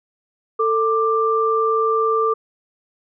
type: tone pair together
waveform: sine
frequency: 445.4 / 1182 Hz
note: A4 / D6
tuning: +21 / +11 cents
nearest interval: octave + perfect fourth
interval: 1690 cents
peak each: -18 dBFS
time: 0.59-2.34 s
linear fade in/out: 10 ms
effects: none